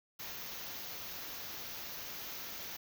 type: band-stop noise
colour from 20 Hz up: white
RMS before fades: -44 dBFS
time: 0.19-2.77 s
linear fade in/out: 10 ms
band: 6700 to 12000 Hz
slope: 96 dB/octave
effects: none